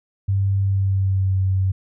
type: tone with pitch glide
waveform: sine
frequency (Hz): 98 to 94.99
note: G2 to F#2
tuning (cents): 0 to +46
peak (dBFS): -16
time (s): 0.28-1.72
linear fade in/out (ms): 10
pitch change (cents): -54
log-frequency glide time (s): 0.61-1.37
effects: none